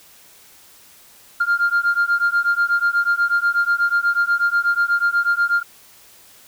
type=beating tone pair; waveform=sine; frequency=1396.9 / 1405.1 Hz; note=F6 / F6; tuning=0 / +10 cents; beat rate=8.2 Hz; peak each=-17 dBFS; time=1.4-5.63 s; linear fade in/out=10 ms; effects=tanh soft clip ceiling -11 dBFS + white hiss -48 dBFS RMS until 6.47 s